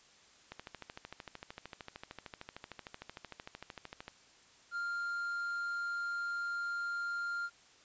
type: click train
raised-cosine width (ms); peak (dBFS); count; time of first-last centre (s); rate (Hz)
0.3; -28; 48; 0.52-4.081; 13.2
type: tone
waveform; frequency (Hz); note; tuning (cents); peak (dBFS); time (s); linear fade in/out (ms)
triangle; 1396.9; F6; 0; -33; 4.71-7.5; 50
effects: white hiss -62 dBFS RMS until 7.84 s + resampled to 16000 Hz